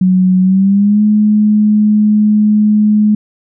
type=tone with pitch glide; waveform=sine; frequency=185 to 211.3 Hz; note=F#3 to G#3; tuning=0 to +30 cents; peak=-6 dBFS; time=0.01-3.15 s; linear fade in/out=5 ms; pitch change=+230 cents; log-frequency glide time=0.41-1.02 s; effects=none

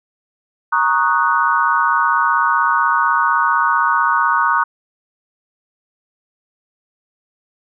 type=chord; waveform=sine; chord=D# minor seventh; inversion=second; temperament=equal; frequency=932.3 / 1108.7 / 1244.5 / 1480 Hz; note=A#5 / C#6 / D#6 / F#6; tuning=0 / 0 / 0 / 0 cents; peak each=-18 dBFS; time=0.72-4.64 s; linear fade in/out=10 ms; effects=none

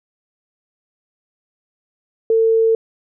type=tone; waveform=sine; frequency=450 Hz; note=A4; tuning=39 cents sharp; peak=-11 dBFS; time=2.3-2.75 s; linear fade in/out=2 ms; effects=none

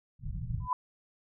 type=low-pass noise; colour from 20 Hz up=white; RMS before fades=-36 dBFS; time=0.19-0.69 s; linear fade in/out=50 ms; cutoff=160 Hz; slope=48 dB/octave
type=tone with exponential growth; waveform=sine; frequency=1001 Hz; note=B5; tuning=23 cents sharp; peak=-22 dBFS; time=0.6-0.73 s; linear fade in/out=2 ms; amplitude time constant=28 ms
effects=none

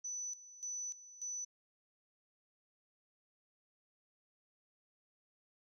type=tone with tremolo; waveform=sine; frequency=5980 Hz; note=F#8; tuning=17 cents sharp; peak=-39 dBFS; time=0.04-1.45 s; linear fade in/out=10 ms; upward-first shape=square; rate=1.7 Hz; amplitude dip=80%; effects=none

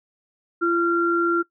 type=tone pair together; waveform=sine; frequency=340.6 / 1377 Hz; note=F4 / F6; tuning=-43 / -25 cents; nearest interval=2 octaves; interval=2418 cents; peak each=-20 dBFS; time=0.61-1.43 s; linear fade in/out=20 ms; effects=noise-tail reverb RT60 0.1 s tail -20 dB re dry

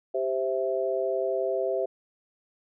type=chord; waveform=sine; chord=C major; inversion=second; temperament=equal; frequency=392 / 523.3 / 659.3 Hz; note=G4 / C5 / E5; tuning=0 / 0 / 0 cents; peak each=-29 dBFS; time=0.14-1.86 s; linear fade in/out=10 ms; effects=none

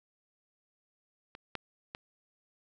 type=clicks; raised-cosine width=0.3 ms; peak=-29 / -19 / -23 dBFS; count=3; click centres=1.351 / 1.553 / 1.949 s; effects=none

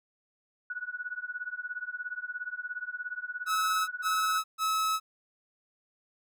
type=tone with tremolo; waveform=sine; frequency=1470 Hz; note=F#6; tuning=12 cents flat; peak=-30 dBFS; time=0.7-4.38 s; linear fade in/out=2 ms; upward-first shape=triangle; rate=17 Hz; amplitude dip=100%
type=tone bursts; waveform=45% pulse; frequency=1292 Hz; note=E6; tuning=35 cents flat; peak=-26 dBFS; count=3; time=3.46-5 s; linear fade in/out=50 ms; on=420 ms; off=140 ms
effects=none

